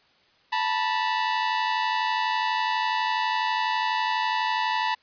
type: tone pair together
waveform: sawtooth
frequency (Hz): 882.9 / 975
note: A5 / B5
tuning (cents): +6 / -23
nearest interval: major second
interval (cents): 171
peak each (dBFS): -22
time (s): 0.52-4.95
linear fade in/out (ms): 10
effects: white hiss -61 dBFS RMS until 5.02 s + resampled to 11025 Hz